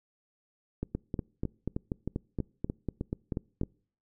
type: two click trains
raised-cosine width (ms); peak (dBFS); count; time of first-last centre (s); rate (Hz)
3; -18 / -19; 12 / 10; 0.95-3.613 / 0.83-3.634; 4.13 / 3.21
effects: noise-tail reverb RT60 0.5 s tail -26 dB re dry